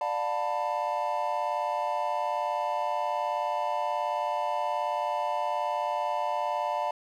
triangle chord, B half-diminished seventh, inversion first, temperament just, 592.7 / 711.2 / 889 / 987.8 Hz, D5 / F5 / A5 / B5, +16 / +31 / +18 / 0 cents, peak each -31 / -31 / -29 / -32 dBFS, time 0.01-6.91 s, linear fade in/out 2 ms, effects none

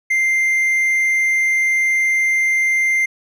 triangle tone, 2093 Hz, C7, in tune, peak -12 dBFS, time 0.1-3.06 s, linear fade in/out 10 ms, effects none

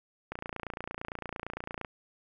click train, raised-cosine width 0.5 ms, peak -21 dBFS, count 45, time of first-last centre 0.32-1.848 s, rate 28.8 Hz, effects none

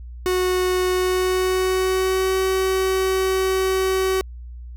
45% pulse tone with pitch glide, 367.1 to 378.7 Hz, F#4 to F#4, -14 to +40 cents, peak -18 dBFS, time 0.26-4.21 s, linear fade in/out 0 ms, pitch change +54 cents, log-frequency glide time 0.93-2.37 s, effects added 60 Hz sine -33 dBFS peak until 4.76 s

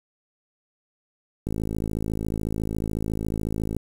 click train, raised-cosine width 3 ms, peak -15 dBFS, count 125, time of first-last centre 1.47-3.766 s, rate 54 Hz, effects 7-bit

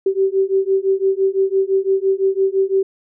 sine beating tone pair, 383.3 / 389.2 Hz, G4 / G4, -39 / -12 cents, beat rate 5.9 Hz, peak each -17 dBFS, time 0.06-2.83 s, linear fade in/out 5 ms, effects none

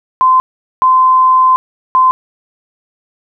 sine tone bursts at uneven times, 1032 Hz, C6, 24 cents flat, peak -5 dBFS, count 3, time 0.21-0.4 / 0.82-1.56 / 1.95-2.11 s, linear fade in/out 0 ms, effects none

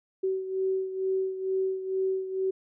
sine beating tone pair, 379.5 / 381.7 Hz, F#4 / G4, +44 / -46 cents, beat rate 2.2 Hz, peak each -27 / -33 dBFS, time 0.23-2.51 s, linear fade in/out 10 ms, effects none

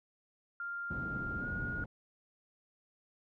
sine tone with pitch glide, 1396.9 to 1433.7 Hz, F6 to F6, 0 to +45 cents, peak -37 dBFS, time 0.6-1.84 s, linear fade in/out 2 ms, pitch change +45 cents, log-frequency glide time 1.38-1.47 s
white low-pass noise, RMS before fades -41 dBFS, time 0.9-1.86 s, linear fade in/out 10 ms, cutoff 220 Hz, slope 12 dB/octave
effects none

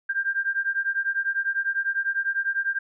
sine beating tone pair, 1586 / 1596 Hz, G6 / G6, +20 / +31 cents, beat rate 10 Hz, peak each -26 dBFS, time 0.09-2.79 s, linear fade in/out 10 ms, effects none

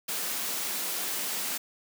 white high-pass noise, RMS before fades -32 dBFS, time 0.08-1.58 s, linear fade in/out 10 ms, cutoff 160 Hz, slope 96 dB/octave, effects none

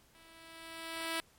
5% pulse tone with level ramp, 327.9 Hz, E4, 9 cents flat, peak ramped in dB -48 to -21 dBFS, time 0.15-1.2 s, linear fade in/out 0 ms, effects pink hiss -65 dBFS RMS until 1.38 s + MP3 64 kbps

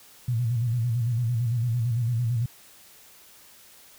sine tone with vibrato, 118.2 Hz, A#2, 24 cents sharp, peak -22 dBFS, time 0.28-2.46 s, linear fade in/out 5 ms, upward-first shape square, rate 8.9 Hz, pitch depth 76 cents each way, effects white hiss -52 dBFS RMS until 3.98 s

